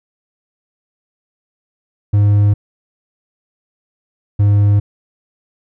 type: tone pair in turn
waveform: triangle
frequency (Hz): 102.7 / 102.27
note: G#2 / G#2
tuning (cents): -19 / -26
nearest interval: unison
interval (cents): 7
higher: first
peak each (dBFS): -6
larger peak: neither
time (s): 2.13-2.54 / 4.39-4.8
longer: neither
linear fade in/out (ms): 10
effects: none